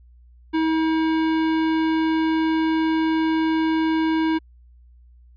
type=tone with hard clipping; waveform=sine; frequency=319.8 Hz; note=D#4; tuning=48 cents sharp; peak=-20 dBFS; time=0.53-4.39 s; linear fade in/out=20 ms; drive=17 dB; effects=added 60 Hz sine -47 dBFS peak until 5.36 s + resampled to 11025 Hz